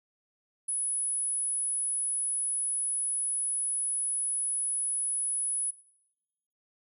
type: tone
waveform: sine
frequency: 10160 Hz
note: D#9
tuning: 35 cents sharp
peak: -28 dBFS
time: 0.68-5.71 s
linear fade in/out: 10 ms
effects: noise-tail reverb RT60 1.0 s tail -22 dB re dry